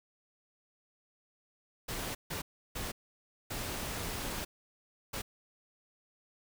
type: noise bursts at uneven times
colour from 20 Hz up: pink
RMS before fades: -38 dBFS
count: 5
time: 1.88-2.15 / 2.3-2.42 / 2.75-2.92 / 3.5-4.45 / 5.13-5.22 s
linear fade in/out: 10 ms
effects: none